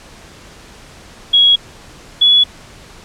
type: tone pair in turn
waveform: sine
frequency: 3322 / 3398 Hz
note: G#7 / G#7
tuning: 0 / +39 cents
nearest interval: unison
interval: 39 cents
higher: second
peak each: -6 dBFS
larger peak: neither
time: 1.33-1.56 / 2.21-2.44 s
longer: neither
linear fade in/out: 10 ms
effects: pink hiss -39 dBFS RMS until 3.04 s + low-pass 8000 Hz 12 dB/octave